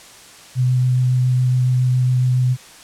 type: tone with vibrato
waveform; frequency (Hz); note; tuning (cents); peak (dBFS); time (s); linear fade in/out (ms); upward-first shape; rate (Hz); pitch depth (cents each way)
sine; 126.5; B2; +42; -13; 0.55-2.57; 50; triangle; 7.2; 12
effects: white hiss -42 dBFS RMS until 2.83 s + low-pass 9000 Hz 12 dB/octave